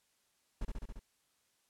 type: noise with echo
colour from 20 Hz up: brown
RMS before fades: -36 dBFS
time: 0.61-0.65 s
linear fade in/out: 5 ms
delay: 69 ms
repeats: 5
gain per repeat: -2 dB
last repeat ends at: 0.995 s
effects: white hiss -75 dBFS RMS until 1.69 s + low-pass 11000 Hz 12 dB/octave